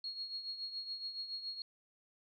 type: tone with tremolo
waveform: sine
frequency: 4300 Hz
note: C8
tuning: 47 cents sharp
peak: -37 dBFS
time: 0.04-1.62 s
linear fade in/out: 2 ms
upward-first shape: triangle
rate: 7.1 Hz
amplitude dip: 70%
effects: none